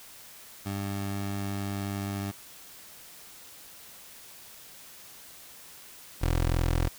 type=tone pair in turn; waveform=20% pulse; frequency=99.4 / 42.3 Hz; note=G2 / E1; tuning=+25 / +45 cents; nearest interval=octave + minor third; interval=1480 cents; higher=first; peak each=-26 / -19 dBFS; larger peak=second; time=0.65-2.32 / 6.21-6.89 s; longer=first; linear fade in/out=20 ms; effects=white hiss -49 dBFS RMS until 6.98 s